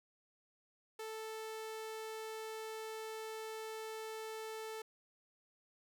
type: tone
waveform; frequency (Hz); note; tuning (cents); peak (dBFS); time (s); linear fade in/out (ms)
sawtooth; 440; A4; 0; -39; 0.99-4.82; 5
effects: none